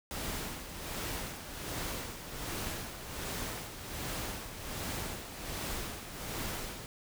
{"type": "noise with tremolo", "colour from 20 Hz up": "pink", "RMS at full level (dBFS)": -37, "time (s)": [0.11, 6.86], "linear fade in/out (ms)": 0, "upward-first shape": "sine", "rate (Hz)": 1.3, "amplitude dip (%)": 60, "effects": []}